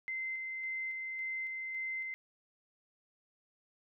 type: tone with tremolo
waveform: sine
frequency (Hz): 2072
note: C7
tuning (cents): -17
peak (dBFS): -35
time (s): 0.08-2.14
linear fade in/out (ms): 0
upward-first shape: square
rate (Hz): 1.8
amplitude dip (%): 25
effects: none